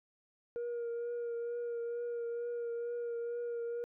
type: tone with vibrato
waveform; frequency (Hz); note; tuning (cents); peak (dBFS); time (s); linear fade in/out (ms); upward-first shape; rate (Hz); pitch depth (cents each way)
sine; 472.8; A#4; +24; -33; 0.56-3.84; 0; triangle; 2.2; 23
effects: tanh soft clip ceiling -34 dBFS